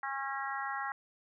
harmonic tone, 272.6 Hz, C#4, 29 cents flat, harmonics 3 / 4 / 5 / 6 / 7, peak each -39 / -40 / -41 / -42 / -42 dBFS, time 0.03-0.92 s, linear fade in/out 2 ms, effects none

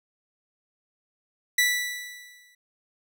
sawtooth tone with exponential decay, 1967 Hz, B6, 7 cents flat, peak -14 dBFS, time 1.58-2.55 s, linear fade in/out 5 ms, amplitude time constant 210 ms, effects none

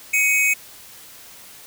square tone pair together, 2231 / 2527 Hz, C#7 / D#7, +11 / +26 cents, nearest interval major second, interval 215 cents, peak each -19 dBFS, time 0.13-0.54 s, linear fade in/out 10 ms, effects white hiss -43 dBFS RMS until 1.66 s

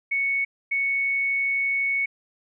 sine tone pair in turn, 2217 / 2217 Hz, C#7 / C#7, 0 / 0 cents, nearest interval unison, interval 0 cents, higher neither, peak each -21 dBFS, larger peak neither, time 0.11-0.45 / 0.71-2.06 s, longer second, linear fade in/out 10 ms, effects none

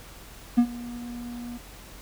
triangle tone with ADSR envelope, 240 Hz, B3, 49 cents flat, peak -11 dBFS, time 0.57-1.58 s, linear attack 16 ms, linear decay 73 ms, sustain -21 dB, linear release 11 ms, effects added 46 Hz sine -47 dBFS peak until 2.01 s + pink hiss -47 dBFS RMS until 2.01 s

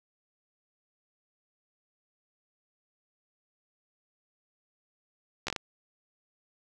slowing click train, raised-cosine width 0.2 ms, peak -15 dBFS, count 5, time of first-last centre 5.47-5.562 s, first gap 13 ms, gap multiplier 1.4, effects none

